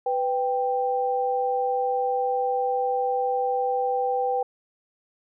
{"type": "tone pair together", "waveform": "sine", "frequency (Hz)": [497.7, 786], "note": ["B4", "G5"], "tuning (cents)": [13, 4], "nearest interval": "minor sixth", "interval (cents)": 791, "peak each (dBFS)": [-25, -24], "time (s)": [0.06, 4.43], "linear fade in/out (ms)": 5, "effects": []}